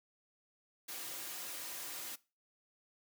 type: noise with comb filter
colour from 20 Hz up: white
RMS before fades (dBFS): -44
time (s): 0.88-2.16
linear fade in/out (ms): 10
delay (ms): 4.6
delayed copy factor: -0.6
effects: noise-tail reverb RT60 0.3 s tail -20 dB re dry + high-pass 200 Hz 12 dB/octave